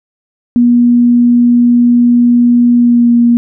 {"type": "tone with pitch glide", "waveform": "sine", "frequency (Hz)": [240.8, 237.3], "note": ["B3", "A#3"], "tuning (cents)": [-44, 31], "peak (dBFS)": -4, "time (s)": [0.56, 3.37], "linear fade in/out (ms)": 0, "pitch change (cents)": -25, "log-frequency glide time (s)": [2.76, 3.11], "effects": []}